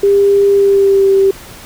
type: tone with pitch glide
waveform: sine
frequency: 400 to 389.3 Hz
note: G4 to G4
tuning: +35 to -12 cents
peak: -6 dBFS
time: 0.03-1.31 s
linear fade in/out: 5 ms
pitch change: -47 cents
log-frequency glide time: 0.49-1.14 s
effects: pink hiss -34 dBFS RMS until 1.65 s